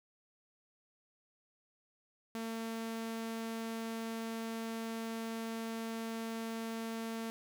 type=tone; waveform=sawtooth; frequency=226.2 Hz; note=A3; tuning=48 cents sharp; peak=-34 dBFS; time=2.35-7.3 s; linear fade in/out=0 ms; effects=none